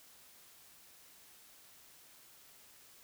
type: silence
effects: white hiss -60 dBFS RMS until 3.03 s